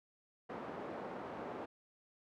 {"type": "band-pass noise", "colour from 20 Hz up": "pink", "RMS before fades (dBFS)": -45, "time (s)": [0.49, 1.66], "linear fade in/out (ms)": 10, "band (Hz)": [290, 1000], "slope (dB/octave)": 12, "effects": []}